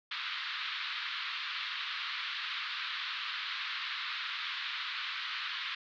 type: band-pass noise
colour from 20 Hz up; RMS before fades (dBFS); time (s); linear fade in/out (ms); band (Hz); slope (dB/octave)
white; -38; 0.11-5.75; 5; 1100 to 4100; 48
effects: none